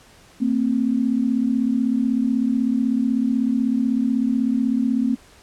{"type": "tone pair together", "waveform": "sine", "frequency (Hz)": [227.6, 263.7], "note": ["A#3", "C4"], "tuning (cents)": [-41, 14], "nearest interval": "minor third", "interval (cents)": 255, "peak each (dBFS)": -20, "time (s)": [0.4, 5.16], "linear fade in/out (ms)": 20, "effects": ["pink hiss -50 dBFS RMS until 5.42 s", "low-pass 10000 Hz 12 dB/octave"]}